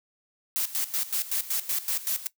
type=noise with tremolo; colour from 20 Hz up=blue; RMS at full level=-27 dBFS; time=0.56-2.27 s; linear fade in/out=0 ms; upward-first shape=square; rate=5.3 Hz; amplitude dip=80%; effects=noise-tail reverb RT60 0.1 s tail -19 dB re dry